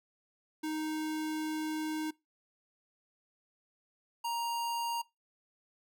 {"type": "tone pair in turn", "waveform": "square", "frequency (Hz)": [311.1, 936], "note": ["D#4", "A#5"], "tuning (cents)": [0, 7], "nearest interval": "octave + perfect fifth", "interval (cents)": 1907, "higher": "second", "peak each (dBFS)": [-34, -33], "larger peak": "second", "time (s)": [[0.63, 2.11], [4.24, 5.02]], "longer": "first", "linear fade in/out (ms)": 10, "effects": ["noise-tail reverb RT60 0.2 s tail -22 dB re dry"]}